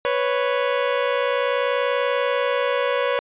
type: tone pair together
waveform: sawtooth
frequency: 493.9 / 554.4 Hz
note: B4 / C#5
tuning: 0 / 0 cents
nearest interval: major second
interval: 200 cents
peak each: -18 / -18 dBFS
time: 0.05-3.19 s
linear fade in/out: 0 ms
effects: resampled to 8000 Hz